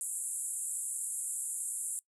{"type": "band-pass noise", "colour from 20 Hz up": "white", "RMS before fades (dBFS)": -37, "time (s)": [0.01, 1.99], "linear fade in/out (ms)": 0, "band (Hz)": [7400, 11000], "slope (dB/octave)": 96, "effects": ["noise-tail reverb RT60 0.1 s tail -21 dB re dry"]}